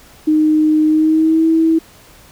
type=tone with pitch glide; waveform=sine; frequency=308.7 to 324 Hz; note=D#4 to E4; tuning=-14 to -30 cents; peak=-9 dBFS; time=0.27-1.79 s; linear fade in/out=10 ms; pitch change=+84 cents; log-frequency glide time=0.86-1.46 s; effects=pink hiss -44 dBFS RMS until 2.31 s